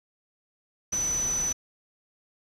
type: tone in noise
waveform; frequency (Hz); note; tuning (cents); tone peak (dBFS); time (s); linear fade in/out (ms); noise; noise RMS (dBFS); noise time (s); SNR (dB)
sine; 5990; F#8; +20; -25; 0.92-1.53; 10; pink; -38; 0.92-1.53; +10
effects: resampled to 32000 Hz